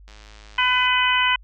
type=click train; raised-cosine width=0.2 ms; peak=-28 dBFS; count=84; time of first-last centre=0.08-0.863 s; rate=106 Hz
type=harmonic tone; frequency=502 Hz; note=B4; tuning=28 cents sharp; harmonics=2 / 3 / 4 / 5 / 6; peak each=-21 / -23 / -23 / -23 / -22 dBFS; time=0.58-1.36 s; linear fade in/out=5 ms
effects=added 49 Hz sine -43 dBFS peak until 1.43 s + MP3 64 kbps